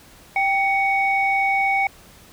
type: tone pair together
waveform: sine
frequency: 784 / 2234 Hz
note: G5 / C#7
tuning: 0 / +13 cents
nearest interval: octave + tritone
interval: 1813 cents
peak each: -19 dBFS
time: 0.36-1.87 s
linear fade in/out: 2 ms
effects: tanh soft clip ceiling -9 dBFS + pink hiss -48 dBFS RMS until 2.32 s